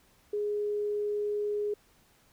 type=tone; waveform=sine; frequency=415.3 Hz; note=G#4; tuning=in tune; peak=-28 dBFS; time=0.33-1.74 s; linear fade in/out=5 ms; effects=pink hiss -64 dBFS RMS until 2.32 s